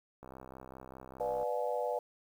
click train, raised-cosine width 1 ms, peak -34 dBFS, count 79, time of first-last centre 0.23-1.43 s, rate 65 Hz
sine chord, B diminished seventh, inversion none, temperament just, 493.9 / 592.7 / 711.2 / 853.4 Hz, B4 / D5 / F5 / Ab5, 0 / +16 / +31 / +47 cents, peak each -35 / -36 / -39 / -39 dBFS, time 1.2-1.99 s, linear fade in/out 5 ms
effects 10-bit

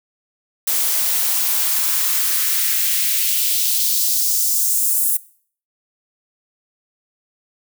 blue noise with high-pass filter sweep, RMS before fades -18 dBFS, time 0.67-5.17 s, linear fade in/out 5 ms, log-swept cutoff 410 to 9800 Hz, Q 1.5, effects noise-tail reverb RT60 0.5 s tail -20 dB re dry

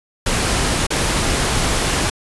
pink noise with dropouts, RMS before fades -18 dBFS, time 0.26-2.1 s, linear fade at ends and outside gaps 5 ms, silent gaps 0.868-0.904 s, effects resampled to 24000 Hz

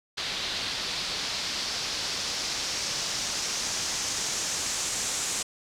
white noise with low-pass filter sweep, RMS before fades -31 dBFS, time 0.17-5.43 s, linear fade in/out 10 ms, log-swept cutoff 4100 to 7300 Hz, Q 2.2, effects none

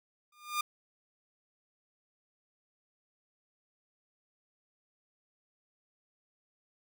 sawtooth tone with exponential growth, 1208 Hz, D6, 48 cents sharp, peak -23 dBFS, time 0.32-0.61 s, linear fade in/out 5 ms, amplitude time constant 62 ms, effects none

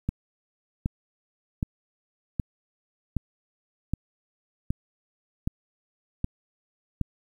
click train, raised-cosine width 5 ms, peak -13 dBFS, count 10, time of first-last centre 0.09-7.013 s, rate 1.3 Hz, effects 9-bit

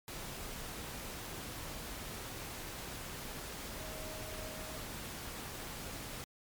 sine tone in noise, 626 Hz, D#5, 10 cents sharp, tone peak -49 dBFS, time 3.8-4.77 s, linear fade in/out 0 ms, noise pink, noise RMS -44 dBFS, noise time 0.08-6.24 s, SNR -8 dB, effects MP3 96 kbps

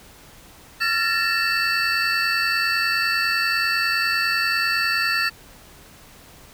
triangle tone cluster, 1362 / 1747 / 1837 / 2652 / 4511 Hz, F6 / A6 / A#6 / E7 / C#8, -44 / -13 / -26 / +10 / +29 cents, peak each -24 dBFS, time 0.8-5.3 s, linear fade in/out 20 ms, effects pink hiss -47 dBFS RMS until 6.53 s

